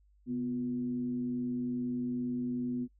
sine tone with frequency modulation, 246.9 Hz, B3, in tune, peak -31 dBFS, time 0.26-2.88 s, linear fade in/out 50 ms, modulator 110 Hz, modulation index 0.39, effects noise-tail reverb RT60 0.1 s tail -20 dB re dry + added 50 Hz sine -62 dBFS peak until 2.99 s

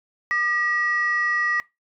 sine tone pair together, 1207 / 1918.7 Hz, D6 / A#6, +47 / +49 cents, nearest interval minor sixth, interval 802 cents, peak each -25 / -19 dBFS, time 0.31-1.6 s, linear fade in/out 0 ms, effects noise-tail reverb RT60 0.2 s tail -22 dB re dry + tanh soft clip ceiling -15 dBFS

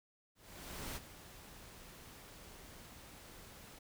pink noise with ADSR envelope, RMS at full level -43 dBFS, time 0.35-3.79 s, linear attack 610 ms, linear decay 31 ms, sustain -12 dB, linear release 8 ms, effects none

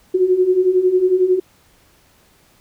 sine beating tone pair, 360.1 / 371.1 Hz, F#4 / F#4, -47 / +5 cents, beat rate 11 Hz, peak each -18 / -13 dBFS, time 0.14-1.4 s, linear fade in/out 10 ms, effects pink hiss -54 dBFS RMS until 2.6 s

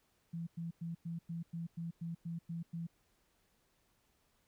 sine tone bursts, 167.5 Hz, E3, 28 cents sharp, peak -38 dBFS, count 11, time 0.33-2.87 s, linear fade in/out 10 ms, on 140 ms, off 100 ms, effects pink hiss -75 dBFS RMS until 4.47 s

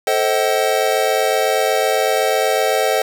square chord, A diminished seventh, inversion none, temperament just, 440 / 528 / 633.6 / 760.3 Hz, A4 / C5 / Eb5 / Gb5, 0 / +16 / +31 / +47 cents, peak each -21 dBFS, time 0.07-3.02 s, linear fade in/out 2 ms, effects none

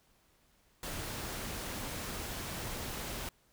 pink noise, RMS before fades -40 dBFS, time 0.83-3.29 s, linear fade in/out 2 ms, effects pink hiss -69 dBFS RMS until 3.52 s

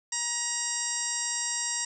harmonic tone with a mistuned harmonic, 949 Hz, A#5, 31 cents sharp, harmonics 1 / 2 / 3 / 4 / 5 / 6 / 7 / 8 / 9, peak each -42 / -38 / -44 / -43 / -39 / -33 / -43 / -32 / -40 dBFS, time 0.12-1.85 s, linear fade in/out 5 ms, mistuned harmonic 7, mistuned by -22 cents, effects none

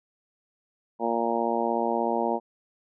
harmonic tone, 116.54 Hz, A#2, in tune, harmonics 2 / 3 / 4 / 5 / 6 / 7 / 8, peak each -31 / -31 / -31 / -31 / -31 / -31 / -31 dBFS, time 0.99-2.4 s, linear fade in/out 50 ms, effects none

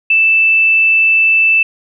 sine tone, 2644 Hz, E7, 5 cents sharp, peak -7 dBFS, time 0.1-1.63 s, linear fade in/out 5 ms, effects none

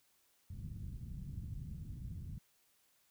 white low-pass noise, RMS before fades -45 dBFS, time 0.5-2.39 s, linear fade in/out 10 ms, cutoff 150 Hz, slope 24 dB/octave, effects white hiss -73 dBFS RMS until 3.1 s

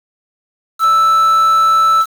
triangle tone with quantisation, 1318.5 Hz, E6, in tune, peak -6 dBFS, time 0.79-2.06 s, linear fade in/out 50 ms, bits 5, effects none

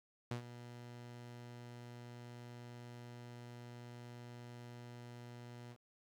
sawtooth tone with ADSR envelope, 120.6 Hz, B2, 41 cents flat, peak -33 dBFS, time 0.31-5.77 s, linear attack 4 ms, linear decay 100 ms, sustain -13 dB, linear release 59 ms, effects low-pass 7000 Hz 12 dB/octave + 11-bit

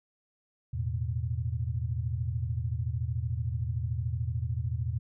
sine chord, E suspended fourth, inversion none, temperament equal, 82.41 / 110 / 123.47 Hz, E2 / A2 / B2, 0 / 0 / 0 cents, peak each -33 dBFS, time 0.73-4.99 s, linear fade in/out 10 ms, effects none

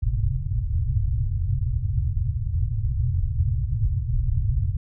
white low-pass noise, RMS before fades -23 dBFS, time 0.02-4.77 s, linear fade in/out 5 ms, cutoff 130 Hz, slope 96 dB/octave, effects none

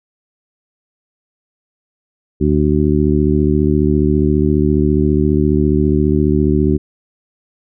harmonic tone, 74.7 Hz, D2, 30 cents sharp, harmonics 1 / 2 / 3 / 4 / 5, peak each -17 / -17 / -17 / -17 / -17 dBFS, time 2.4-6.78 s, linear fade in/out 20 ms, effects none

